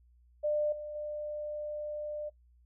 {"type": "tone with level steps", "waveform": "sine", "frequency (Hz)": 598, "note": "D5", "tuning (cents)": 31, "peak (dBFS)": [-27, -38, -35], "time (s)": [0.43, 2.3], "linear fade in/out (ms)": 20, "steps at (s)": [0.72, 0.95], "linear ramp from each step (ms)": 5, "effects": ["noise-tail reverb RT60 0.1 s tail -17 dB re dry", "added 60 Hz sine -60 dBFS peak until 2.65 s"]}